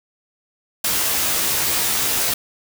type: noise with comb filter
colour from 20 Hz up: white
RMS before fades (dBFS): -20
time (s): 0.84-2.34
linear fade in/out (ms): 5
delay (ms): 15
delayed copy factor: +0.7
effects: none